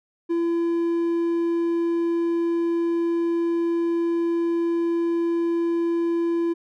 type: tone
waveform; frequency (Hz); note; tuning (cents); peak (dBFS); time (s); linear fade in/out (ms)
triangle; 337.9; E4; +43; -18; 0.29-6.54; 20
effects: none